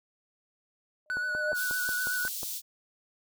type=tone with exponential growth; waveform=sine; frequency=608 Hz; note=D#5; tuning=40 cents flat; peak=-26 dBFS; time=1.06-1.52 s; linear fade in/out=1 ms; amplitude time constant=99 ms
type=tone with vibrato; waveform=triangle; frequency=1480 Hz; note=F#6; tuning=in tune; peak=-27 dBFS; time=1.1-2.28 s; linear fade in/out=0 ms; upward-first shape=sine; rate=7.9 Hz; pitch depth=25 cents each way
type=click train; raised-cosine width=1 ms; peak=-26 dBFS; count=8; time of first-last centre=1.17-2.431 s; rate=5.55 Hz
type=high-pass noise; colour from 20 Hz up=white; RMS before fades=-36 dBFS; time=1.54-2.62 s; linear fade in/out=50 ms; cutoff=3600 Hz; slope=24 dB/octave
effects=none